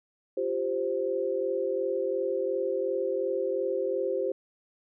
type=chord; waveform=sine; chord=F suspended second; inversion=none; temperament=equal; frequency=349.2 / 392 / 523.3 Hz; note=F4 / G4 / C5; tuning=0 / 0 / 0 cents; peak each=-34 / -30 / -29 dBFS; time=0.37-4.32 s; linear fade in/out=5 ms; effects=none